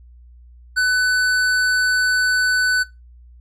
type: tone with hard clipping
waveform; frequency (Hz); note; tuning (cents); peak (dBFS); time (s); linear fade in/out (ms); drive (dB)
sine; 1500; F#6; +23; -16; 0.76-2.84; 20; 11
effects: noise-tail reverb RT60 0.2 s tail -19 dB re dry + added 60 Hz sine -42 dBFS peak until 3.4 s